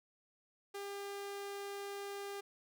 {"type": "tone", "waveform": "sawtooth", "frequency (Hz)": 400.6, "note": "G4", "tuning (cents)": 38, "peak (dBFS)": -38, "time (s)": [0.74, 2.41], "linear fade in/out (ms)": 10, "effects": []}